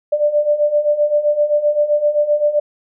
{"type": "beating tone pair", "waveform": "sine", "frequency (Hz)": [587.3, 595], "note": ["D5", "D5"], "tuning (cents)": [0, 22], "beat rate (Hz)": 7.7, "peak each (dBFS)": [-18, -14], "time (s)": [0.12, 2.6], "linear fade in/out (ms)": 10, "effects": []}